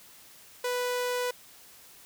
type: tone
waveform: sawtooth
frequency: 493.9 Hz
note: B4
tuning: in tune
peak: -24 dBFS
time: 0.64-1.31 s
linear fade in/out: 5 ms
effects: white hiss -53 dBFS RMS until 2.05 s

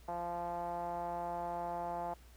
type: tone with low-pass filter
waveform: 5% pulse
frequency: 173.1 Hz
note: F3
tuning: 15 cents flat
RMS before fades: -39 dBFS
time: 0.08-2.14 s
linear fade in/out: 5 ms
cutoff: 780 Hz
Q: 6
effects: added 60 Hz sine -56 dBFS peak until 2.36 s + pink hiss -64 dBFS RMS until 2.36 s

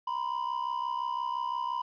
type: ring-modulated tone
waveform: triangle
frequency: 987.8 Hz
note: B5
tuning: in tune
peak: -25 dBFS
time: 0.07-1.82 s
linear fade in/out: 5 ms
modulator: 32.9 Hz
effects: resampled to 11025 Hz + 11-bit

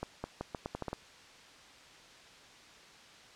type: accelerating click train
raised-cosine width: 1 ms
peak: -22 dBFS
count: 9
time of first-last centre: 0.03-0.93 s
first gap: 210 ms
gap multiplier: 0.81
effects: white hiss -55 dBFS RMS until 3.35 s + low-pass 5000 Hz 12 dB/octave

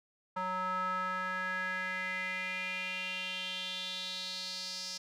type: tone with band-pass filter sweep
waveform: square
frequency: 185 Hz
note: F#3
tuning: in tune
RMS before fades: -37 dBFS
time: 0.36-4.98 s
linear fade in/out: 10 ms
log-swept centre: 1100 to 5200 Hz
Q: 4.8
effects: none

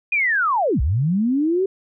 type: linear two-way sweep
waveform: sine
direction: down then up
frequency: 2488 to 55 to 393.9 Hz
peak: -16 dBFS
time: 0.12-1.66 s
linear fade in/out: 5 ms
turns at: 0.81 s
effects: none

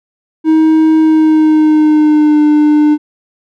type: tone with pitch glide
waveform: triangle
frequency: 316.3 to 299.9 Hz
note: D#4 to D4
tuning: +29 to +36 cents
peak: -3 dBFS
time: 0.44-2.98 s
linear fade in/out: 50 ms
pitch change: -93 cents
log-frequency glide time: 0.99-2.41 s
effects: none

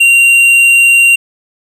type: tone with tanh clipping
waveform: sine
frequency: 2763 Hz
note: F7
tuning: 19 cents flat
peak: -5 dBFS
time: 0-1.16 s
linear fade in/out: 10 ms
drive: 9 dB
effects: none

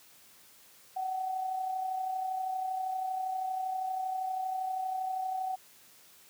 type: tone with amplitude modulation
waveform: sine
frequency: 753 Hz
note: F#5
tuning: 30 cents sharp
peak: -29 dBFS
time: 0.96-5.56 s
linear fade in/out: 10 ms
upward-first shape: sine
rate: 32.6 Hz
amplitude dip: 45%
effects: white hiss -58 dBFS RMS until 6.29 s + high-pass 80 Hz 12 dB/octave

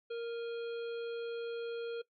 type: harmonic tone with a mistuned harmonic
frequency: 466.2 Hz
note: A#4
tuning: in tune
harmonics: 1 / 3 / 5 / 7 / 9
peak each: -36 / -50 / -54 / -55 / -58 dBFS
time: 0.1-2.02 s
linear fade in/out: 10 ms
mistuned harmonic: 5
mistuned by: +99 cents
effects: noise-tail reverb RT60 0.1 s tail -20 dB re dry + AAC 64 kbps

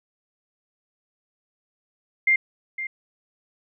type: tone with echo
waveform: sine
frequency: 2105 Hz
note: C7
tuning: 10 cents sharp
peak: -15 dBFS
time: 2.27-2.36 s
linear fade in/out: 5 ms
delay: 510 ms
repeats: 1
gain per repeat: -12 dB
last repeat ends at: 2.87 s
effects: none

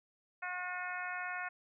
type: harmonic tone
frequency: 361.3 Hz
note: F#4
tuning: 41 cents flat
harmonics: 2 / 3 / 4 / 5 / 6 / 7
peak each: -44 / -46 / -41 / -44 / -47 / -48 dBFS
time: 0.42-1.49 s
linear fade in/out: 10 ms
effects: none

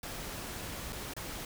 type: noise with dropouts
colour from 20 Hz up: pink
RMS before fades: -41 dBFS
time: 0.03-1.45 s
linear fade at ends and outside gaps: 2 ms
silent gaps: 0.924-0.928 / 1.136-1.165 s
effects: none

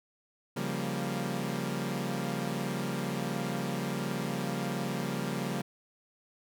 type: chord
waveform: sawtooth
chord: G half-diminished seventh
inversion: second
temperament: equal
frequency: 138.59 / 174.61 / 196 / 233.1 Hz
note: Db3 / F3 / G3 / Bb3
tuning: 0 / 0 / 0 / 0 cents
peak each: -33 dBFS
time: 0.56-5.62 s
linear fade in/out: 10 ms
effects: none

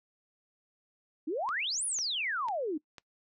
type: exponential two-way sweep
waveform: sine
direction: up then down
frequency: 282 to 10460 to 282 Hz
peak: -30 dBFS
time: 1.27-2.78 s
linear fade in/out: 10 ms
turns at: 1.85 s
type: click train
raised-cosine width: 0.2 ms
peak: -28 dBFS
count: 4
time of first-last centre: 1.49-2.983 s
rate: 2.01 Hz
effects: noise-tail reverb RT60 0.1 s tail -22 dB re dry

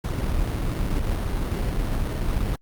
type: noise with sample-and-hold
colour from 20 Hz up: brown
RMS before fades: -24 dBFS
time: 0.04-2.56 s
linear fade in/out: 5 ms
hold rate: 2450 Hz
effects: Opus 48 kbps

